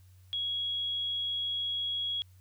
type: tone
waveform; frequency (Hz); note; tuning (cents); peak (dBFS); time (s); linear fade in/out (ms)
sine; 3322; G#7; 0; -30; 0.33-2.22; 0
effects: added 92 Hz sine -54 dBFS peak until 2.4 s + white hiss -69 dBFS RMS until 2.4 s